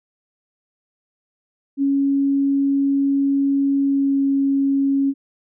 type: tone with pitch glide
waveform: sine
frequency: 277.2 to 275.3 Hz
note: C#4 to C#4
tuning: 0 to -12 cents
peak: -15 dBFS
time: 1.77-5.14 s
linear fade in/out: 50 ms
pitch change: -12 cents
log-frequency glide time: 3.82-4.21 s
effects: none